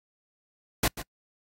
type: noise with echo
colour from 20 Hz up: pink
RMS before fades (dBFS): -23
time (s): 0.83-0.88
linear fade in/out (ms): 5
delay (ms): 140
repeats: 1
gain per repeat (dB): -14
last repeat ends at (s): 1.02
effects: noise-tail reverb RT60 0.1 s tail -26 dB re dry + AAC 48 kbps